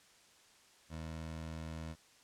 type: tone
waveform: 20% pulse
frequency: 80.3 Hz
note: E2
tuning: 45 cents flat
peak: -37 dBFS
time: 0.89-1.96 s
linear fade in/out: 50 ms
effects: white hiss -64 dBFS RMS until 2.23 s + low-pass 8000 Hz 12 dB/octave